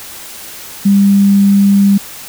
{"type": "tone", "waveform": "sine", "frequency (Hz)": 199.2, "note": "G3", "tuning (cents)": 28, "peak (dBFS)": -5, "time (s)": [0.85, 1.98], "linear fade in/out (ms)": 10, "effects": ["white hiss -30 dBFS RMS until 2.28 s"]}